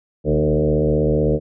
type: tone with frequency modulation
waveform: sine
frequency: 305.8 Hz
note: D#4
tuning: 30 cents flat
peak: -14 dBFS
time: 0.24-1.4 s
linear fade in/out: 50 ms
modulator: 75.8 Hz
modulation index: 3.2
effects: none